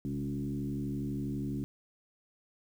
sine tone with frequency modulation, 206 Hz, G#3, 14 cents flat, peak -32 dBFS, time 0.05-1.64 s, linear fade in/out 0 ms, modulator 72.2 Hz, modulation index 1.5, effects 10-bit

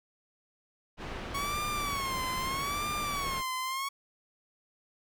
pink low-pass noise, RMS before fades -39 dBFS, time 0.97-3.43 s, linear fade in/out 50 ms, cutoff 3000 Hz, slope 12 dB/octave
sawtooth tone with vibrato, 1108.7 Hz, C#6, in tune, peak -28 dBFS, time 1.34-3.89 s, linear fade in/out 10 ms, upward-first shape sine, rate 0.79 Hz, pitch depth 130 cents each way
effects none

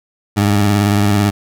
20% pulse tone with vibrato, 102.2 Hz, G#2, 27 cents flat, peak -6 dBFS, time 0.36-1.31 s, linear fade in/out 20 ms, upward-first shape sine, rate 18 Hz, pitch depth 52 cents each way, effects none

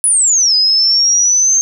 sine exponential two-way sweep, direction down then up, 10280 to 4978 to 6380 Hz, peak -8 dBFS, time 0.04-1.61 s, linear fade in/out 0 ms, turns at 0.55 s, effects 8-bit

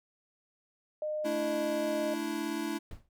sine tone with pitch glide, 610 to 613.9 Hz, D#5 to D#5, -34 to -23 cents, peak -31 dBFS, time 1.02-2.14 s, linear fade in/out 2 ms, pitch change +11 cents, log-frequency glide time 1.79-1.86 s
square chord, A suspended fourth, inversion none, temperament equal with one note detuned, 220 / 293.7 / 331.2 Hz, A3 / D4 / E4, 0 / 0 / +8 cents, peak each -40 / -37 / -36 dBFS, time 1.24-2.79 s, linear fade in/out 20 ms
brown noise with exponential decay, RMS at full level -37 dBFS, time 2.91-3.09 s, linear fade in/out 2 ms, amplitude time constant 39 ms
effects none

